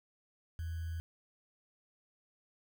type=tone with sample-and-hold; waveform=sine; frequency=82.41 Hz; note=E2; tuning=in tune; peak=-36 dBFS; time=0.59-1 s; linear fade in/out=0 ms; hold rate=1575 Hz; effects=none